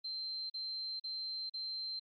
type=tone bursts; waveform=sine; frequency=4125 Hz; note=C8; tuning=25 cents flat; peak=-38 dBFS; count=4; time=0.04-1.997 s; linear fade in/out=10 ms; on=460 ms; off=39 ms; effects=Opus 48 kbps